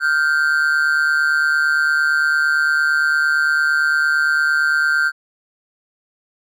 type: ring-modulated tone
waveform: triangle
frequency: 1480 Hz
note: F#6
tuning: in tune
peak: -9 dBFS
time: 0-5.12 s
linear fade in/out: 50 ms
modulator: 74.4 Hz
effects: none